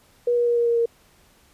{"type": "tone with pitch steps", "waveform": "sine", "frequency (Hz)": [482.1, 478.8, 475.5, 472.2, 468.9, 465.7], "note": ["B4", "A#4", "A#4", "A#4", "A#4", "A#4"], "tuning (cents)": [-42, 46, 34, 22, 10, -2], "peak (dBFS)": -17, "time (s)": [0.27, 0.858], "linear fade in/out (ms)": 5, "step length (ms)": 98, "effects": ["pink hiss -57 dBFS RMS until 1.53 s", "resampled to 32000 Hz"]}